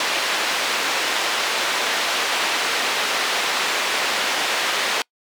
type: band-pass noise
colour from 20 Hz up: white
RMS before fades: -22 dBFS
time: 0-5.02 s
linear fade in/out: 2 ms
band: 410 to 3500 Hz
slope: 12 dB/octave
effects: noise-tail reverb RT60 0.1 s tail -26 dB re dry